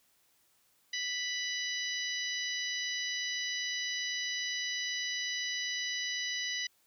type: harmonic tone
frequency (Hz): 987.8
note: B5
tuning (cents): 0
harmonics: 2 / 3 / 4 / 5 / 6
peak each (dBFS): -37 / -39 / -40 / -41 / -42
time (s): 0.93-6.67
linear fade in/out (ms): 5
effects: white hiss -70 dBFS RMS until 6.86 s